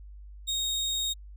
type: tone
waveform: 30% pulse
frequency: 3729 Hz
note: A#7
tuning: in tune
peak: -25 dBFS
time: 0.47-1.14 s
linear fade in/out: 20 ms
effects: added 50 Hz sine -43 dBFS peak until 1.36 s